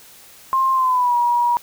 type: tone with pitch glide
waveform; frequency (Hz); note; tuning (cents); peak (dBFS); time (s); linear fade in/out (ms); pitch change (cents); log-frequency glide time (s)
sine; 1058 to 959; C6 to A#5; +19 to +49; -14; 0.53-1.57; 0; -170; 0.73-1.16
effects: white hiss -45 dBFS RMS until 1.62 s